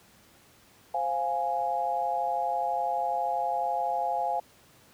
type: chord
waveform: sine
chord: F minor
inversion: second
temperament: equal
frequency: 523.3 / 698.5 / 830.6 Hz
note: C5 / F5 / Ab5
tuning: 0 / 0 / 0 cents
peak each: -35 / -29 / -29 dBFS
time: 0.94-4.4 s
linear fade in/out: 5 ms
effects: pink hiss -58 dBFS RMS until 4.93 s + high-pass 80 Hz 12 dB/octave